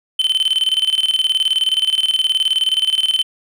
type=tone with tremolo; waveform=triangle; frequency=3071 Hz; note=G7; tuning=36 cents flat; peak=-10 dBFS; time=0.19-3.23 s; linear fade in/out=5 ms; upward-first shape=square; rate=19 Hz; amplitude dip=75%; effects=none